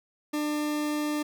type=tone; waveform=40% pulse; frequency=298.9 Hz; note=D4; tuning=31 cents sharp; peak=-26 dBFS; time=0.33-1.23 s; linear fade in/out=10 ms; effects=none